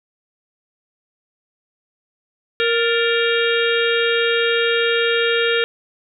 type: harmonic tone with a mistuned harmonic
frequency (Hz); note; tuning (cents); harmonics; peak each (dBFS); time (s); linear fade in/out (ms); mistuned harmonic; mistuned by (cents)
466.2; A#4; 0; 1 / 3 / 4 / 5 / 6 / 7 / 8; -18 / -23 / -24 / -25 / -26 / -26 / -27; 2.6-5.64; 0; 4; -94
effects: none